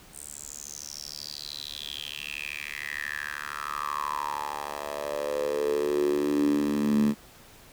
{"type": "tone with high-pass filter sweep", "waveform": "10% pulse", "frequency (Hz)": 73, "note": "D2", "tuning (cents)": -10, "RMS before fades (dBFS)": -30, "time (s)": [0.12, 7.15], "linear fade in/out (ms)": 50, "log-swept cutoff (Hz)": [8700, 200], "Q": 7.6, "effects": ["pink hiss -52 dBFS RMS until 7.72 s"]}